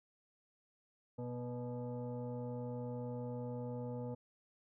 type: tone with frequency modulation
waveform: sine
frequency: 123.47 Hz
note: B2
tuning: in tune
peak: -39 dBFS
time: 1.18-4.15 s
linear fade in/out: 10 ms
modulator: 367 Hz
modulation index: 1.3
effects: none